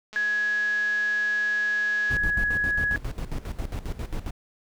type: click train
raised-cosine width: 0.2 ms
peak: -25 dBFS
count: 437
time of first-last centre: 0.13-2.167 s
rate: 214 Hz
type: tone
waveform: sine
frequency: 1675 Hz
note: G#6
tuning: 14 cents sharp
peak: -22 dBFS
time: 0.16-2.96 s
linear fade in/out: 0 ms
type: noise with tremolo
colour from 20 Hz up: brown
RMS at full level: -29 dBFS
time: 2.1-4.31 s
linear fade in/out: 10 ms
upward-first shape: square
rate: 7.4 Hz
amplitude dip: 75%
effects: none